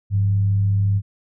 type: tone with frequency modulation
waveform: sine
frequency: 100.5 Hz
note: G2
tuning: 44 cents sharp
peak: -15 dBFS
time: 0.1-1.02 s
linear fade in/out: 50 ms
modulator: 74.3 Hz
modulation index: 0.24
effects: none